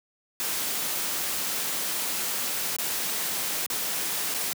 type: noise with dropouts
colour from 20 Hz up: white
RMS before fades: -29 dBFS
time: 0.4-4.53 s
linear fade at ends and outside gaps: 0 ms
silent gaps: 2.764-2.786 / 3.662-3.701 / 4.341-4.346 s
effects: high-pass 150 Hz 12 dB/octave